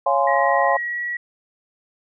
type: chord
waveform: sine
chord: Db major seventh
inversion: none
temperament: just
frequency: 554.4 / 693 / 831.5 / 1039.4 Hz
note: Db5 / F5 / Ab5 / C6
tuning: 0 / -14 / +2 / -12 cents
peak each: -21 dBFS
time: 0.06-0.77 s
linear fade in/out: 5 ms
type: tone with pitch glide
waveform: sine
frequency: 1900 to 1926.5 Hz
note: A#6 to B6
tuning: +33 to -44 cents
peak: -23 dBFS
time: 0.27-1.17 s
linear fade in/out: 5 ms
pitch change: +23 cents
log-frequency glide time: 0.7-1 s
effects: none

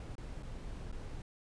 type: noise with dropouts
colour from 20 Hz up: brown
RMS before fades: -43 dBFS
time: 0-1.22 s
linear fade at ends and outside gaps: 2 ms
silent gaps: 0.154-0.18 / 0.426-0.43 / 0.917-0.925 s
effects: resampled to 22050 Hz

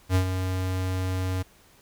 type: tone with ADSR envelope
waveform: square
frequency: 92.9 Hz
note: F#2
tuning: 7 cents sharp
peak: -18 dBFS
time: 0.09-1.43 s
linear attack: 62 ms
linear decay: 92 ms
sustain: -8 dB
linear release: 14 ms
effects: pink hiss -57 dBFS RMS until 1.81 s

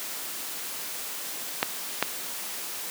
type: clicks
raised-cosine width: 0.3 ms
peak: -5 dBFS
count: 2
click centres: 1.629 / 2.026 s
effects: white hiss -35 dBFS RMS until 2.9 s + high-pass 200 Hz 12 dB/octave

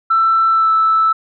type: tone with pitch glide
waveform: sine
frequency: 1333 to 1315.4 Hz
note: E6 to E6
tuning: +19 to -4 cents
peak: -9 dBFS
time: 0.1-1.13 s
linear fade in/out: 10 ms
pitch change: -23 cents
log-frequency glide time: 0.5-0.71 s
effects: tanh soft clip ceiling -5 dBFS

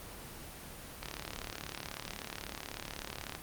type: click train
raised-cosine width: 0.2 ms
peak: -21 dBFS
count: 85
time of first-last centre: 1.03-3.35 s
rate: 36.2 Hz
effects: pink hiss -47 dBFS RMS until 3.42 s + Opus 24 kbps

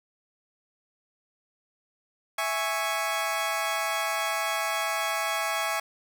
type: chord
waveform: 20% pulse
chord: C# minor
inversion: first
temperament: equal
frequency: 659.3 / 830.6 / 1108.7 Hz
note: E5 / G#5 / C#6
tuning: 0 / 0 / 0 cents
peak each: -26 dBFS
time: 2.38-5.8 s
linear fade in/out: 5 ms
effects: none

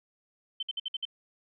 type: tone bursts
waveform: sine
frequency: 3087 Hz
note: G7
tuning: 27 cents flat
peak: -30 dBFS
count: 6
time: 0.6-1.053 s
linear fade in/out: 5 ms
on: 28 ms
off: 57 ms
effects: none

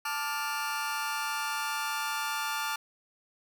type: chord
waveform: sawtooth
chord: D minor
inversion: second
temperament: just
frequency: 881 / 1174.7 / 1409.6 Hz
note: A5 / D6 / F6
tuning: +2 / 0 / +16 cents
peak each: -31 / -32 / -31 dBFS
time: 0.05-2.76 s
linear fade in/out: 5 ms
effects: none

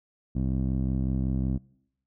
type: tone with low-pass filter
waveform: 15% pulse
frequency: 65.4 Hz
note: C2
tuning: in tune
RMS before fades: -27 dBFS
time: 0.35-1.58 s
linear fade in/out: 10 ms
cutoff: 270 Hz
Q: 1
effects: noise-tail reverb RT60 0.8 s tail -25 dB re dry

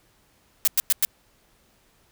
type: noise bursts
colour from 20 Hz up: blue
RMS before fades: -19 dBFS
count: 4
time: 0.65-1.05 s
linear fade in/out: 0 ms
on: 25 ms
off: 100 ms
effects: pink hiss -62 dBFS RMS until 2.11 s

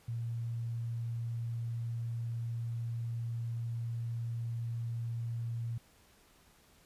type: tone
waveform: sine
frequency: 116.54 Hz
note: A#2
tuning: in tune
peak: -34 dBFS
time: 0.08-5.78 s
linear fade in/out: 5 ms
effects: pink hiss -64 dBFS RMS until 6.85 s + resampled to 32000 Hz

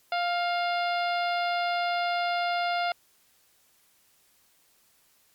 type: harmonic tone with a mistuned harmonic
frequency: 698.5 Hz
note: F5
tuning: in tune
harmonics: 1 / 2 / 3 / 4 / 5 / 6 / 7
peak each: -26 / -32 / -36 / -38 / -40 / -42 / -43 dBFS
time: 0.12-2.92 s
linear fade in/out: 2 ms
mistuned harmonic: 3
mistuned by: +29 cents
effects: white hiss -64 dBFS RMS until 5.34 s + MP3 96 kbps

